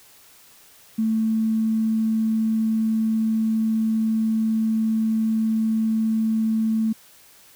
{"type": "tone with tanh clipping", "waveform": "triangle", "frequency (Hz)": 221.3, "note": "A3", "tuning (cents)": 10, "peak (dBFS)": -18, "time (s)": [0.98, 6.93], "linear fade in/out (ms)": 10, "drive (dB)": 3, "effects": ["white hiss -51 dBFS RMS until 7.55 s"]}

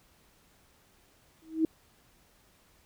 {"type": "tone with exponential growth", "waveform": "sine", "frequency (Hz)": 320, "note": "D#4", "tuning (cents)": 49, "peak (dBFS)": -19, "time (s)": [1.42, 1.65], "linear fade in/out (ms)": 2, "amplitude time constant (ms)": 48, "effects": ["pink hiss -64 dBFS RMS until 2.85 s"]}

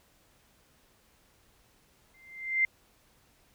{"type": "tone with exponential growth", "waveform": "sine", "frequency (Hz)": 2087, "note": "C7", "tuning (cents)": -5, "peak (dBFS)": -20, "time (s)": [2.14, 2.65], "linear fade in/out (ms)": 2, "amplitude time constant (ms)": 110, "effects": ["pink hiss -65 dBFS RMS until 3.54 s"]}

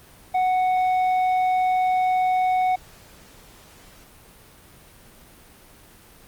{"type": "tone with tanh clipping", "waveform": "triangle", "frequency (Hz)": 740, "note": "F#5", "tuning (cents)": 0, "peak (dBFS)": -19, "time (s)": [0.34, 2.76], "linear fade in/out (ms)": 10, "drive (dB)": 10, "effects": ["pink hiss -49 dBFS RMS until 6.27 s", "Opus 32 kbps"]}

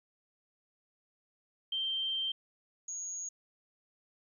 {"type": "tone pair in turn", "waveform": "sine", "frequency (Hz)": [3142, 6658], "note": ["G7", "G#8"], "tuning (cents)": [3, 3], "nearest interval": "octave + minor second", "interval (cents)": 1300, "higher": "second", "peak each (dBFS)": [-31, -37], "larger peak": "first", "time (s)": [[1.72, 2.32], [2.88, 3.29]], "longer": "first", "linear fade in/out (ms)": 5, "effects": ["12-bit"]}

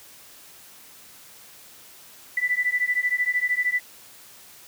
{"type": "beating tone pair", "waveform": "sine", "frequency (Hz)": [1975.5, 1988.5], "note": ["B6", "B6"], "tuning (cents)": [0, 11], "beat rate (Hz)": 13, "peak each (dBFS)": -24, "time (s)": [2.37, 3.8], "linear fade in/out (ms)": 5, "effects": ["white hiss -48 dBFS RMS until 4.67 s", "high-pass 60 Hz 12 dB/octave"]}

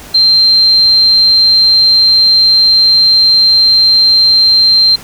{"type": "tone", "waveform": "sine", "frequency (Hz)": 4150, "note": "C8", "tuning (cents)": -15, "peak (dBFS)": -4, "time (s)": [0.14, 4.96], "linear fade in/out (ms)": 10, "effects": ["pink hiss -32 dBFS RMS until 5.03 s"]}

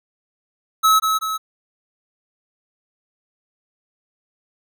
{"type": "tone with echo", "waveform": "square", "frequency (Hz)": 1292, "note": "E6", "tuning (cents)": -35, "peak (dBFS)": -12, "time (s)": [0.83, 1], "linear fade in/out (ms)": 20, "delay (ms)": 190, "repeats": 2, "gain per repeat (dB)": -5, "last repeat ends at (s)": 1.38, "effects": []}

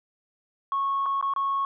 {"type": "tone with dropouts", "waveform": "sine", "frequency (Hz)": 1100, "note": "C#6", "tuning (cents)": -14, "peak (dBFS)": -22, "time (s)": [0.72, 1.65], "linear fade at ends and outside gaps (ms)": 1, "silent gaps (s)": [[1.059, 1.062], [1.212, 1.226], [1.337, 1.362]], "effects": ["tanh soft clip ceiling -19 dBFS"]}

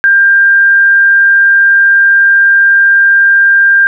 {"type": "tone", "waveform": "sine", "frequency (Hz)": 1594, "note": "G6", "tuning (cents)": 28, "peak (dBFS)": -3, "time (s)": [0.04, 3.87], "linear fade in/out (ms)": 0, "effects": []}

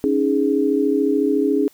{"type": "chord", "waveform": "sine", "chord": "C# suspended second", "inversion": "none", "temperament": "equal", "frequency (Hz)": [277.2, 311.1, 415.3], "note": ["C#4", "D#4", "G#4"], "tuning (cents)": [0, 0, 0], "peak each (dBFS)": [-19, -21, -19], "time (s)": [0.04, 1.68], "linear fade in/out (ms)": 0, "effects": ["white hiss -54 dBFS RMS until 1.73 s"]}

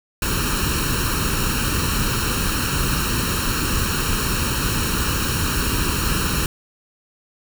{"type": "noise with comb filter", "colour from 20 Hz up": "pink", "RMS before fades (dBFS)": -21, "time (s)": [0.22, 6.46], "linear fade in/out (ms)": 2, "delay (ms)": 0.72, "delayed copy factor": 0.8, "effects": []}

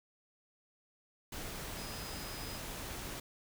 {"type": "tone in noise", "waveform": "sine", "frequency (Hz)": 5000, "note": "D#8", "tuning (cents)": 8, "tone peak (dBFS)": -50, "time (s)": [1.77, 2.58], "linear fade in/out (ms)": 5, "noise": "pink", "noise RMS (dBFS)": -43, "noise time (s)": [1.32, 3.2], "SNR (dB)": -10, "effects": []}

